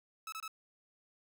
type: tone bursts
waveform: sawtooth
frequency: 1300 Hz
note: E6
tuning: 24 cents flat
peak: -37 dBFS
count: 3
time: 0.27-0.479 s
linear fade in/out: 2 ms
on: 53 ms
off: 25 ms
effects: none